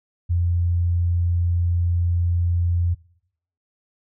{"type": "tone", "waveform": "sine", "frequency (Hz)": 86.7, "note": "F2", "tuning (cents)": -12, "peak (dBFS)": -17, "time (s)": [0.29, 2.95], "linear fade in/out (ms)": 20, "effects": ["noise-tail reverb RT60 0.7 s tail -22 dB re dry"]}